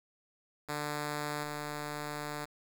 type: tone with level steps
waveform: 5% pulse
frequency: 148.2 Hz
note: D3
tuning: 16 cents sharp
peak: -23 / -26 dBFS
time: 0.68-2.46 s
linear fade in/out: 20 ms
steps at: 1.43 s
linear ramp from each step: 10 ms
effects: 9-bit